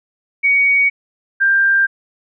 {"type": "tone pair in turn", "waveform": "sine", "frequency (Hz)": [2245, 1587.5], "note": ["C#7", "G6"], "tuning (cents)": [21, 21], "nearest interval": "tritone", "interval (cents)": 600, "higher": "first", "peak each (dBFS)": -10, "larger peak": "neither", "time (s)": [[0.43, 0.9], [1.4, 1.87]], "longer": "neither", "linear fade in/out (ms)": 20, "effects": []}